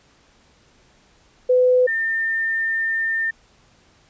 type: tone pair in turn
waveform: sine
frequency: 503 / 1805 Hz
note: B4 / A6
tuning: +32 / +44 cents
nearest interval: octave + minor seventh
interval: 2212 cents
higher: second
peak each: -12 / -19 dBFS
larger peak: first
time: 1.49-1.87 / 1.87-3.31 s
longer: second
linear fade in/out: 10 ms
effects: pink hiss -56 dBFS RMS until 4.09 s + resampled to 16000 Hz